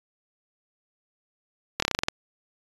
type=slowing click train; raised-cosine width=0.2 ms; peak=-5 dBFS; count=9; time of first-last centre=1.8-2.085 s; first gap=24 ms; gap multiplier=1.11; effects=resampled to 24000 Hz